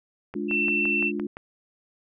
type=click train; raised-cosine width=0.5 ms; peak=-22 dBFS; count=7; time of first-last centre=0.34-1.369 s; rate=5.83 Hz
type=chord; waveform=sine; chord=D diminished; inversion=second; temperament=just; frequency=211.4 / 293.7 / 352.4 Hz; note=Ab3 / D4 / F4; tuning=+31 / 0 / +16 cents; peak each=-31 / -31 / -31 dBFS; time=0.35-1.27 s; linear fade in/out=5 ms
type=tone; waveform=sine; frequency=2687 Hz; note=E7; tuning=33 cents sharp; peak=-22 dBFS; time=0.48-1.12 s; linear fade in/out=50 ms
effects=none